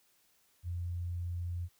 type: tone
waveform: sine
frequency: 87.31 Hz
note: F2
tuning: in tune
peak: -34 dBFS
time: 0.63-1.69 s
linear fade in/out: 50 ms
effects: white hiss -70 dBFS RMS until 1.79 s